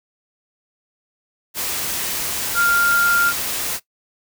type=tone in noise; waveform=sine; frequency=1396.9 Hz; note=F6; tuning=in tune; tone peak=-14 dBFS; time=2.54-3.33 s; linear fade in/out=50 ms; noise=white; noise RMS=-24 dBFS; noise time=1.54-3.8 s; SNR=+7 dB; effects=noise-tail reverb RT60 0.1 s tail -17 dB re dry